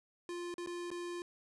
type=tone with dropouts; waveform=square; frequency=349.2 Hz; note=F4; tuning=in tune; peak=-40 dBFS; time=0.29-1.22 s; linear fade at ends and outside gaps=1 ms; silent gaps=0.541-0.581 / 0.662-0.672 / 0.904-0.914 s; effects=resampled to 24000 Hz